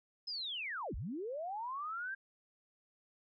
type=linear two-way sweep; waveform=sine; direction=down then up; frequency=5170 to 35.48 to 1612 Hz; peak=-38 dBFS; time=0.27-2.15 s; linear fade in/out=10 ms; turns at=0.95 s; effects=none